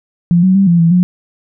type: tone with pitch steps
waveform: sine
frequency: 172.7 / 187.1 / 195.7 / 171.4 / 166.7 / 179.7 Hz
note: F3 / F#3 / G3 / F3 / E3 / F3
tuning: -19 / +20 / -3 / -32 / +20 / +50 cents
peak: -6 dBFS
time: 0.31-1.03 s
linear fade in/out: 0 ms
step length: 120 ms
effects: none